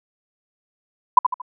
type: tone with echo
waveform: sine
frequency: 1000 Hz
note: B5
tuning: 21 cents sharp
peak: -4 dBFS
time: 1.17-1.19 s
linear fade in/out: 5 ms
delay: 76 ms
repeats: 3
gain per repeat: -8 dB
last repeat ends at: 1.418 s
effects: none